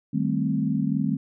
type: chord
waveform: sine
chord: A half-diminished seventh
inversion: second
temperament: equal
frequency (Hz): 155.56 / 196 / 220 / 261.6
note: Eb3 / G3 / A3 / C4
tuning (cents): 0 / 0 / 0 / 0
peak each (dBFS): -27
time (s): 0.13-1.17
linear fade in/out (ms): 10
effects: none